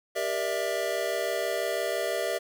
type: chord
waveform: square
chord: E half-diminished seventh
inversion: first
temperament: just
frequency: 395.6 / 474.7 / 593.3 / 659.3 Hz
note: G4 / Bb4 / D5 / E5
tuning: +16 / +31 / +18 / 0 cents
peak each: -35 / -35 / -33 / -32 dBFS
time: 0.15-2.39 s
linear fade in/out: 20 ms
effects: 10-bit